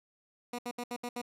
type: tone bursts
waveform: 15% pulse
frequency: 242.5 Hz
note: B3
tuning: 31 cents flat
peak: -29 dBFS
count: 6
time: 0.53-1.216 s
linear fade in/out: 5 ms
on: 56 ms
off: 70 ms
effects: resampled to 32000 Hz